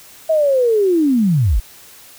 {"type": "linear sweep", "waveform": "sine", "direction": "down", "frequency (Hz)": [651, 36.71], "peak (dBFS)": -11, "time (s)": [0.29, 1.6], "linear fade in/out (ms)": 10, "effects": ["white hiss -42 dBFS RMS until 2.18 s"]}